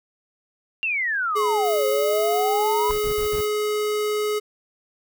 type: exponential two-way sweep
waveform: sine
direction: down then up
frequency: 2794 to 523.3 to 1004 Hz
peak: -21 dBFS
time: 0.83-2.91 s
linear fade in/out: 0 ms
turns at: 1.86 s
type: tone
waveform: square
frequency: 421.8 Hz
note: G#4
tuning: 27 cents sharp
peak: -22 dBFS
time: 1.35-4.4 s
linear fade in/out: 20 ms
type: noise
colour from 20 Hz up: violet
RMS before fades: -35 dBFS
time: 1.62-3.49 s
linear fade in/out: 50 ms
type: noise bursts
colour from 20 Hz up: brown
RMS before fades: -33 dBFS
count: 4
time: 2.89-3.415 s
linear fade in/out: 10 ms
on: 99 ms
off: 43 ms
effects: none